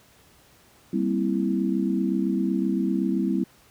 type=chord; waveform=sine; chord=C dominant seventh; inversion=second; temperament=equal with one note detuned; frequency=196 / 233.9 / 261.6 / 329.6 Hz; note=G3 / Bb3 / C4 / E4; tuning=0 / +6 / 0 / 0 cents; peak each=-25 / -30 / -27 / -27 dBFS; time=0.93-3.44 s; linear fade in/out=5 ms; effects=pink hiss -56 dBFS RMS until 3.7 s + high-pass 60 Hz 12 dB/octave